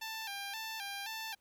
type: tone with vibrato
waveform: 10% pulse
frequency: 841 Hz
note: G#5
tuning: 22 cents sharp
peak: -31 dBFS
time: 0.01-1.35 s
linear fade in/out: 10 ms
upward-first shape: square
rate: 1.9 Hz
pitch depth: 90 cents each way
effects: pink hiss -75 dBFS RMS until 1.4 s